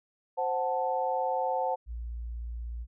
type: chord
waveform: sine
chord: F# diminished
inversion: second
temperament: equal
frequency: 523.3 / 740 / 880 Hz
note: C5 / F#5 / A5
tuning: 0 / 0 / 0 cents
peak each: -31 dBFS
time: 0.37-1.76 s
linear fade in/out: 20 ms
type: tone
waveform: sine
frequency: 58.27 Hz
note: A#1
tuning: in tune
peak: -34 dBFS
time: 1.86-2.87 s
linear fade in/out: 50 ms
effects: none